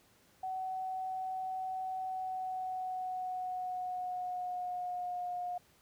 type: tone with pitch glide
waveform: sine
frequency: 752 to 715.1 Hz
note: F#5 to F5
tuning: +28 to +41 cents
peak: -35 dBFS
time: 0.43-5.58 s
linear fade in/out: 5 ms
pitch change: -87 cents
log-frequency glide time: 2.05-5.31 s
effects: pink hiss -66 dBFS RMS until 5.81 s + high-pass 60 Hz 12 dB/octave